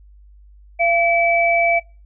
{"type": "tone pair together", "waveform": "sine", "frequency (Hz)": [682.2, 2300], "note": ["F5", "D7"], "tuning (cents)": [-41, -37], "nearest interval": "octave + major sixth", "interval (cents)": 2104, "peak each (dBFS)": [-16, -17], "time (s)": [0.79, 1.8], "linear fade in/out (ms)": 20, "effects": ["noise-tail reverb RT60 0.3 s tail -22 dB re dry", "added 50 Hz sine -43 dBFS peak until 2.05 s"]}